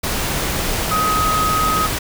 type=tone in noise; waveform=sine; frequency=1262 Hz; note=D#6; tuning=24 cents sharp; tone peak=-16 dBFS; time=0.91-1.87 s; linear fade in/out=10 ms; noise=pink; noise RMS=-21 dBFS; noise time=0.03-1.99 s; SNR=+2 dB; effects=none